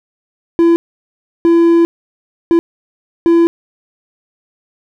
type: tone bursts at uneven times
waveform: triangle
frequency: 336.8 Hz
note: E4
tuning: 37 cents sharp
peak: -4 dBFS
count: 4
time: 0.59-0.76 / 1.45-1.85 / 2.51-2.59 / 3.26-3.47 s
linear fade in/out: 0 ms
effects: none